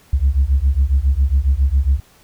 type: beating tone pair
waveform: sine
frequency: 64.7 / 72 Hz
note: C2 / D2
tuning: -19 / -34 cents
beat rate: 7.3 Hz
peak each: -14 dBFS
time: 0.13-2 s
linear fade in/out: 5 ms
effects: tanh soft clip ceiling -7 dBFS + pink hiss -51 dBFS RMS until 2.23 s